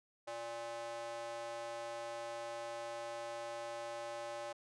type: tone with high-pass filter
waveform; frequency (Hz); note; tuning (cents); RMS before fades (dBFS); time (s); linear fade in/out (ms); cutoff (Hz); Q
square; 117; A#2; +7; -44; 0.27-4.53; 10; 640; 3.1
effects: resampled to 22050 Hz